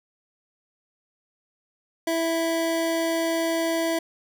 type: tone pair together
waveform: square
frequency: 329.6 / 659.3 Hz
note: E4 / E5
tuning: 0 / 0 cents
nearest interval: octave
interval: 1200 cents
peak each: -26 dBFS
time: 2.07-3.99 s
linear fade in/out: 5 ms
effects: none